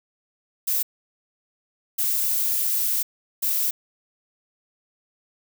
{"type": "noise bursts at uneven times", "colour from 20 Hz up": "violet", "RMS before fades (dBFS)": -23, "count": 3, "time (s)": [[0.67, 0.83], [1.98, 3.03], [3.42, 3.71]], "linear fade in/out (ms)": 10, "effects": []}